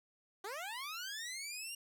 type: linear sweep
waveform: 15% pulse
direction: up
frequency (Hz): 367.8 to 2842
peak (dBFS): -35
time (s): 0.44-1.75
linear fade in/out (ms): 5
effects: none